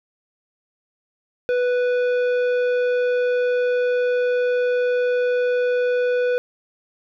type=tone with tanh clipping; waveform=triangle; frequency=493.9 Hz; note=B4; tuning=in tune; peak=-19 dBFS; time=1.49-6.38 s; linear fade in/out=0 ms; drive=15 dB; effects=none